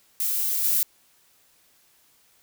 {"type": "noise with level steps", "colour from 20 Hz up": "violet", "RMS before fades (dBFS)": [-25, -22], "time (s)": [0.2, 0.83], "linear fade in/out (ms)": 2, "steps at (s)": 0.64, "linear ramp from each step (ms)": 5, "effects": ["white hiss -61 dBFS RMS until 2.42 s"]}